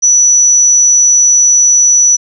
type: tone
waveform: sine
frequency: 5920 Hz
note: F#8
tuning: in tune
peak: -4 dBFS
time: 0.02-2.17 s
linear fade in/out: 20 ms
effects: none